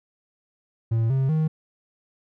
triangle tone with pitch steps, 113.6 / 133.54 / 156.99 Hz, A#2 / C3 / D#3, -44 / +36 / +16 cents, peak -17 dBFS, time 0.91-1.48 s, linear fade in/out 10 ms, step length 190 ms, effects none

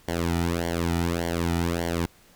sawtooth tone with flanger, 85 Hz, F2, 46 cents flat, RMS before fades -26 dBFS, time 0.08-2.06 s, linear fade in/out 0 ms, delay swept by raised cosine 0.78 to 1.88 ms, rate 1.7 Hz, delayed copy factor -0.95, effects pink hiss -56 dBFS RMS until 2.35 s

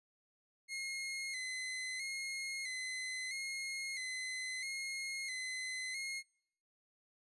sawtooth tone with vibrato, 2093 Hz, C7, in tune, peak -36 dBFS, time 0.68-6.23 s, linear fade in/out 50 ms, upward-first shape square, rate 0.76 Hz, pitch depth 47 cents each way, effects noise-tail reverb RT60 0.7 s tail -25 dB re dry + resampled to 24000 Hz

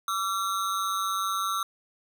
square ring-modulated tone, 1252 Hz, D#6, 10 cents sharp, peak -24 dBFS, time 0.08-1.63 s, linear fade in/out 2 ms, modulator 97.8 Hz, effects none

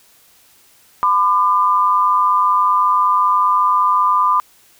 sine tone pair together, 1008 / 1198.7 Hz, B5 / D6, +35 / +35 cents, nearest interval minor third, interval 300 cents, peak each -14 dBFS, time 1.03-4.4 s, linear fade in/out 0 ms, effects white hiss -51 dBFS RMS until 4.79 s

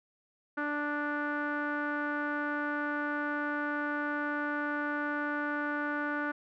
sawtooth tone with low-pass filter, 293.7 Hz, D4, in tune, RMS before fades -33 dBFS, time 0.57-6.32 s, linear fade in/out 10 ms, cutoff 1500 Hz, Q 5.5, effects none

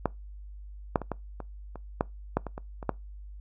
clicks, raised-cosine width 1 ms, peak -10 / -8 / -21 / -16 / -23 / -26 / -10 / -10 / -21 / -23 / -25 / -11 dBFS, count 12, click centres 0.057 / 0.958 / 1.017 / 1.117 / 1.403 / 1.757 / 2.009 / 2.37 / 2.467 / 2.579 / 2.828 / 2.893 s, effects noise-tail reverb RT60 0.2 s tail -23 dB re dry + added 50 Hz sine -41 dBFS peak until 3.4 s

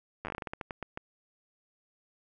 slowing click train, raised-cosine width 0.5 ms, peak -21 dBFS, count 15, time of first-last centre 0.25-0.974 s, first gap 9 ms, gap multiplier 1.24, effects none

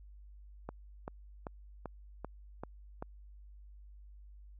click train, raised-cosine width 1 ms, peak -26 dBFS, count 7, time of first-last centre 0.69-3.025 s, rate 2.57 Hz, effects added 50 Hz sine -51 dBFS peak until 4.59 s

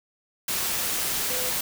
sine tone in noise, 504 Hz, B4, 35 cents sharp, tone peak -34 dBFS, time 1.3-1.5 s, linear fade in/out 5 ms, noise white, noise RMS -27 dBFS, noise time 0.48-1.61 s, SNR -10 dB, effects none

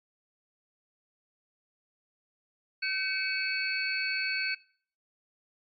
sine tone cluster, 1534 / 2248 / 2588 / 4425 Hz, G6 / C#7 / E7 / C#8, -38 / +24 / -32 / -4 cents, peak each -34 / -34 / -34 / -35 dBFS, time 2.82-4.55 s, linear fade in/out 10 ms, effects noise-tail reverb RT60 0.5 s tail -20 dB re dry + AAC 48 kbps

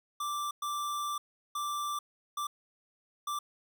square tone bursts at uneven times, 1174.7 Hz, D6, in tune, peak -33 dBFS, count 5, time 0.2-0.51 / 0.62-1.18 / 1.55-1.99 / 2.37-2.47 / 3.27-3.39 s, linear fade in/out 5 ms, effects none

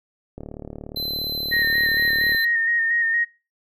click train, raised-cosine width 2 ms, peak -21 dBFS, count 74, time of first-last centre 0.38-2.348 s, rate 37.1 Hz
square tone, 4058 Hz, B7, 46 cents sharp, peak -25 dBFS, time 0.96-2.45 s, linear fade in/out 5 ms
sine tone with vibrato, 1851 Hz, A#6, 13 cents flat, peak -18 dBFS, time 1.51-3.25 s, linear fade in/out 20 ms, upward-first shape square, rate 4.3 Hz, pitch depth 24 cents each way
effects noise-tail reverb RT60 0.3 s tail -20 dB re dry

